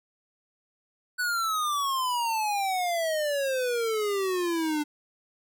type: exponential sweep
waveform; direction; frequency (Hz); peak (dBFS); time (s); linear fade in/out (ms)
square; down; 1497 to 293.7; -26; 1.18-4.84; 20
effects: none